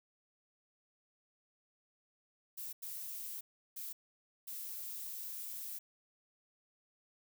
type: noise bursts at uneven times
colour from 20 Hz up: violet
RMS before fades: -44 dBFS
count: 4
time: 2.57-2.73 / 2.82-3.41 / 3.76-3.93 / 4.47-5.79 s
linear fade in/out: 10 ms
effects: none